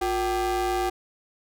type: ring-modulated tone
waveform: square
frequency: 206 Hz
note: G#3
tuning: 14 cents flat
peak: -21 dBFS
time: 0.01-0.9 s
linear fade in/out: 10 ms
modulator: 564 Hz
effects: none